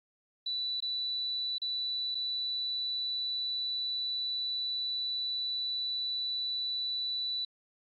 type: tone with dropouts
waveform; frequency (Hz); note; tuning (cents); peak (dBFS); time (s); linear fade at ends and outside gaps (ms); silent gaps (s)
sine; 3965; B7; +6; -31; 0.46-7.45; 5; 0.804-0.823 / 1.583-1.617 / 2.147-2.151
effects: AAC 64 kbps